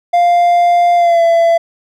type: tone with pitch glide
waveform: triangle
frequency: 698.5 to 672 Hz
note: F5 to E5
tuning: 0 to +33 cents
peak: -5 dBFS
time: 0.13-1.58 s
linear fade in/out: 10 ms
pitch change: -67 cents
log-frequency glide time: 0.96-1.22 s
effects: none